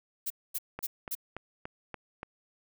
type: noise bursts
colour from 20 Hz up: violet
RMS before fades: -33 dBFS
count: 4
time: 0.26-1.152 s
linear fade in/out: 10 ms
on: 43 ms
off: 240 ms
type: click train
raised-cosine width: 0.5 ms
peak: -23 dBFS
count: 6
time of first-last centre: 0.79-2.231 s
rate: 3.47 Hz
effects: none